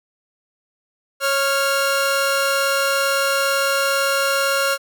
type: tone pair together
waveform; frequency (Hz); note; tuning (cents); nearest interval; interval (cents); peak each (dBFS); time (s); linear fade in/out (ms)
sawtooth; 550 / 1393.9; C#5 / F6; -14 / -4; octave + major third; 1610; -16; 1.2-4.78; 50
effects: none